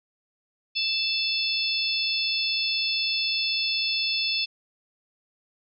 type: harmonic tone with a mistuned harmonic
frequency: 872 Hz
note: A5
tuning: 16 cents flat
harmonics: 3 / 4 / 5 / 6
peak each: -29 / -29 / -29 / -29 dBFS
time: 0.75-4.46 s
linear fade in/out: 20 ms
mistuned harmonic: 3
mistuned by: +19 cents
effects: none